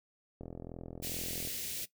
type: click train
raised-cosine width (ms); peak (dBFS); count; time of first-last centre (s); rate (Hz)
2; -30; 46; 0.41-1.474; 42.3
type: band-stop noise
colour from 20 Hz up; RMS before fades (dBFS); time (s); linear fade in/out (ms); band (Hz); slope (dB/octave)
white; -39; 1.02-1.86; 20; 530 to 2100; 24
effects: noise-tail reverb RT60 0.1 s tail -17 dB re dry